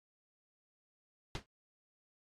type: noise with exponential decay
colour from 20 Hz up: pink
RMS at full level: -35 dBFS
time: 1.35-1.46 s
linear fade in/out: 0 ms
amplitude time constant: 22 ms
effects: low-pass 5000 Hz 12 dB/octave + MP3 96 kbps